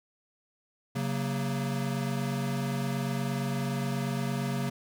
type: chord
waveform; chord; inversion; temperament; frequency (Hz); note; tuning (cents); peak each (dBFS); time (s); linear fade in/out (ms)
square; F# major; second; equal with one note detuned; 135.97 / 185 / 233.1; C#3 / F#3 / A#3; -33 / 0 / 0; -32 / -36 / -35; 0.95-4.7; 10
effects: none